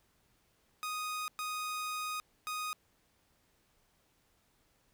sawtooth tone bursts at uneven times, 1244.5 Hz, D#6, in tune, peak -32 dBFS, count 3, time 0.83-1.28 / 1.39-2.2 / 2.47-2.73 s, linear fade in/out 0 ms, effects pink hiss -72 dBFS RMS until 4.93 s

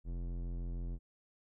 square tone with low-pass filter, 43.29 Hz, F1, 14 cents flat, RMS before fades -39 dBFS, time 0.04-0.99 s, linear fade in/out 50 ms, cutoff 310 Hz, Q 0.72, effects none

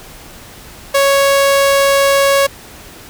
sawtooth tone, 554.4 Hz, C#5, in tune, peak -5 dBFS, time 0.94-2.47 s, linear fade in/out 10 ms, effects pink hiss -36 dBFS RMS until 3.09 s

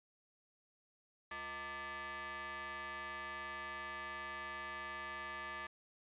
sawtooth ring-modulated tone, 277.2 Hz, C#4, in tune, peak -36 dBFS, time 1.31-5.67 s, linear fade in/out 5 ms, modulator 1460 Hz, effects resampled to 8000 Hz

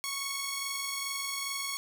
10% pulse tone pair together, 1108.7 / 2195 Hz, C#6 / C#7, 0 / -18 cents, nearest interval octave, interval 1182 cents, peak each -27 dBFS, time 0.04-1.77 s, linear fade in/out 0 ms, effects none

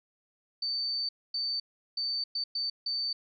sine tone bursts at uneven times, 4564 Hz, C#8, 50 cents sharp, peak -29 dBFS, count 6, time 0.62-1.09 / 1.34-1.6 / 1.97-2.24 / 2.35-2.44 / 2.55-2.7 / 2.86-3.13 s, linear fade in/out 5 ms, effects none

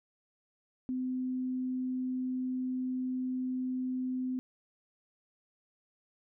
sine tone, 255.6 Hz, C4, 40 cents flat, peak -31 dBFS, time 0.89-4.39 s, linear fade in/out 0 ms, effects none

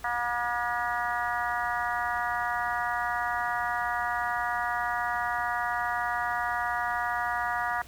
harmonic tone, 240 Hz, B3, 49 cents flat, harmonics 3 / 4 / 5 / 6 / 7 / 8, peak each -32 / -33 / -34 / -35 / -35 / -36 dBFS, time 0.04-7.82 s, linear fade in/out 5 ms, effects added 60 Hz sine -51 dBFS peak until 7.87 s + pink hiss -51 dBFS RMS until 7.87 s

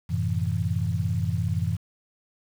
sine chord, F# half-diminished seventh, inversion none, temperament equal, 92.5 / 110 / 130.81 / 164.81 Hz, F#2 / A2 / C3 / E3, 0 / 0 / 0 / 0 cents, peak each -27 / -28 / -32 / -29 dBFS, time 0.09-1.77 s, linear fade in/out 20 ms, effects 8-bit

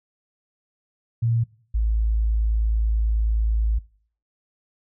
sine tone pair in turn, 115.8 / 54.65 Hz, A#2 / A1, -11 / -11 cents, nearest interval octave + minor second, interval 1300 cents, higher first, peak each -18 / -18 dBFS, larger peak neither, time 1.22-1.44 / 1.74-3.79 s, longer second, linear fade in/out 10 ms, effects noise-tail reverb RT60 0.5 s tail -21 dB re dry

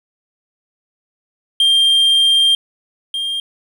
triangle tone pair in turn, 3188 / 3204 Hz, G7 / G7, +28 / +37 cents, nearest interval unison, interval 9 cents, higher second, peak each -8 / -17 dBFS, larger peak first, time 1.6-2.55 / 3.14-3.4 s, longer first, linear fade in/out 2 ms, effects none

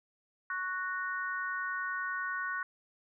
harmonic tone, 370 Hz, F#4, in tune, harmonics 3 / 4 / 5, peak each -38 / -35 / -40 dBFS, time 0.5-2.63 s, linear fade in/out 2 ms, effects none

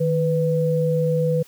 sine tone pair together, 156.4 / 496.5 Hz, D#3 / B4, +9 / +9 cents, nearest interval octave + minor sixth, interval 2000 cents, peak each -20 dBFS, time 0-1.43 s, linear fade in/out 10 ms, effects white hiss -51 dBFS RMS until 1.47 s

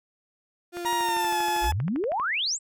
35% pulse tone with vibrato, 349.2 Hz, F4, in tune, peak -30 dBFS, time 0.72-1.71 s, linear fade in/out 50 ms, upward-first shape sine, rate 6.6 Hz, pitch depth 10 cents each way
click train, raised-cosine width 0.5 ms, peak -23 dBFS, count 19, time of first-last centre 0.77-2.199 s, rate 12.6 Hz
40% pulse tone with pitch glide, 944 to 855.7 Hz, A#5 to A5, +22 to -48 cents, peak -23 dBFS, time 0.85-1.72 s, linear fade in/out 10 ms, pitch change -170 cents, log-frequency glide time 0.97-1.38 s
sine exponential sweep, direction up, 43.44 to 8240 Hz, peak -24 dBFS, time 1.61-2.59 s, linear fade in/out 50 ms
effects none

